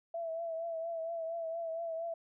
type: tone with vibrato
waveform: sine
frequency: 662 Hz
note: E5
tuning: 7 cents sharp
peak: -35 dBFS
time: 0.14-2.14 s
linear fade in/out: 5 ms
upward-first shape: triangle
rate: 4.3 Hz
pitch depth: 49 cents each way
effects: none